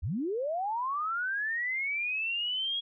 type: linear sweep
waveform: sine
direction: up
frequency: 59 to 3322 Hz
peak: -29 dBFS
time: 0.02-2.81 s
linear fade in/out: 20 ms
effects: none